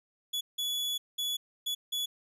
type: tone bursts at uneven times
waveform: 40% pulse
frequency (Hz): 3409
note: G#7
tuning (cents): +45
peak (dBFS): -29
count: 5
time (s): 0.33-0.41 / 0.58-0.98 / 1.18-1.37 / 1.66-1.75 / 1.92-2.06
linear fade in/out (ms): 10
effects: none